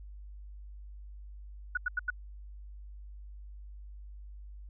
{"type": "tone bursts", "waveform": "sine", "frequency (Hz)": 1468, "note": "F#6", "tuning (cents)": -14, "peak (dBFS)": -27, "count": 4, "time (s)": [1.75, 2.103], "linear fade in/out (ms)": 5, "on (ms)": 23, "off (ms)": 87, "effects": ["added 50 Hz sine -44 dBFS peak until 4.69 s"]}